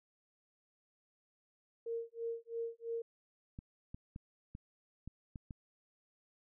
sine tone with tremolo, 461.8 Hz, A#4, 16 cents flat, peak -35 dBFS, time 1.86-3.02 s, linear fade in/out 5 ms, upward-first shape sine, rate 3 Hz, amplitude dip 100%
clicks, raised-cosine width 5 ms, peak -33 dBFS, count 7, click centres 3.589 / 3.945 / 4.161 / 4.551 / 5.076 / 5.358 / 5.508 s
effects none

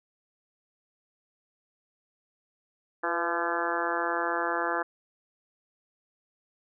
harmonic tone with a mistuned harmonic, 170.7 Hz, F3, 39 cents flat, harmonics 2 / 3 / 4 / 5 / 6 / 7 / 8 / 9 / 10, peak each -35 / -35 / -35 / -35 / -35 / -35 / -35 / -35 / -35 dBFS, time 3.03-4.83 s, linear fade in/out 10 ms, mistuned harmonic 3, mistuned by -36 cents, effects none

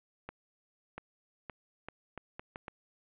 accelerating click train, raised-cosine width 0.5 ms, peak -26 dBFS, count 8, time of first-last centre 0.29-2.682 s, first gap 690 ms, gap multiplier 0.75, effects resampled to 8000 Hz + 9-bit

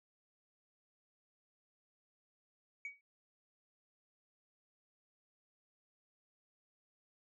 sine tone with exponential decay, 2258 Hz, C#7, 31 cents sharp, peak -36 dBFS, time 2.85-3.01 s, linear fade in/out 2 ms, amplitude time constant 34 ms, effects tanh soft clip ceiling -38 dBFS

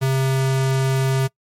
square tone, 133.3 Hz, C3, 33 cents sharp, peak -17 dBFS, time 0.01-1.28 s, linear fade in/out 20 ms, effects noise-tail reverb RT60 0.1 s tail -23 dB re dry + MP3 64 kbps

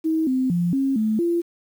sine tone with pitch steps, 319.4 / 259 / 173.8 / 270.5 / 217.3 / 341.9 Hz, D#4 / C4 / F3 / C#4 / A3 / F4, +45 / -17 / -8 / -42 / -21 / -37 cents, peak -18 dBFS, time 0.04-1.42 s, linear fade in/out 20 ms, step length 230 ms, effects 8-bit

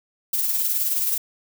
violet noise with tremolo, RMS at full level -21 dBFS, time 0.33-1.18 s, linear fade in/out 5 ms, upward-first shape sine, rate 19 Hz, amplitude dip 40%, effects none

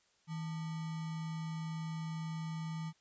sine tone with sample-and-hold, 161 Hz, E3, 41 cents flat, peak -37 dBFS, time 0.27-2.93 s, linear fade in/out 50 ms, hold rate 1050 Hz, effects white hiss -72 dBFS RMS until 3 s + resampled to 16000 Hz

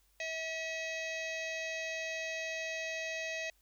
harmonic tone with a mistuned harmonic, 646 Hz, E5, 35 cents flat, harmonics 1 / 3 / 4 / 5 / 6 / 7 / 8 / 9 / 10, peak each -41 / -41 / -41 / -52 / -49 / -53 / -57 / -55 / -50 dBFS, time 0.2-3.5 s, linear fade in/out 2 ms, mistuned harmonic 4, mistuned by -24 cents, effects added 50 Hz sine -70 dBFS peak until 3.61 s + white hiss -72 dBFS RMS until 3.61 s

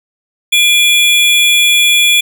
square tone pair together, 2400 / 3394 Hz, D7 / G#7, +37 / +37 cents, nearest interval tritone, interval 600 cents, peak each -10 dBFS, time 0.52-2.21 s, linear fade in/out 10 ms, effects none

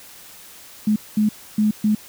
sine tone bursts at uneven times, 212.7 Hz, G#3, 42 cents sharp, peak -14 dBFS, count 4, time 0.87-0.96 / 1.17-1.29 / 1.58-1.71 / 1.84-1.95 s, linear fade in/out 5 ms, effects white hiss -43 dBFS RMS until 2.08 s

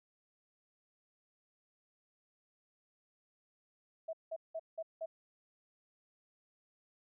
sine tone bursts, 649 Hz, E5, 27 cents flat, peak -37 dBFS, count 5, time 4.08-5.06 s, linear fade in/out 10 ms, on 52 ms, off 180 ms, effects none

